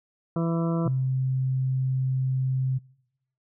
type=harmonic tone; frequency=166.5 Hz; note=E3; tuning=18 cents sharp; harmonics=1 / 2 / 3 / 4 / 6 / 7 / 8; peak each=-24 / -30 / -34 / -36 / -40 / -41 / -42 dBFS; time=0.36-0.88 s; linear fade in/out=2 ms
type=tone; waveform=sine; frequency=130.81 Hz; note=C3; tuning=in tune; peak=-22 dBFS; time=0.85-2.79 s; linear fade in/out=20 ms
effects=noise-tail reverb RT60 0.9 s tail -26 dB re dry